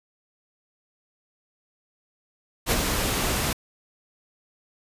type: noise with ADSR envelope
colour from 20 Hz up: pink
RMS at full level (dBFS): -20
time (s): 2.66-3.53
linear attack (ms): 56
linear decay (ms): 31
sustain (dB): -5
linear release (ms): 4
effects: resampled to 32000 Hz